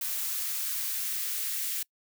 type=noise with high-pass filter sweep; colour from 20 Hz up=blue; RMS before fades=-32 dBFS; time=0.01-1.83 s; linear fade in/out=5 ms; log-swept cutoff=1100 to 1800 Hz; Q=1.1; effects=noise-tail reverb RT60 0.1 s tail -25 dB re dry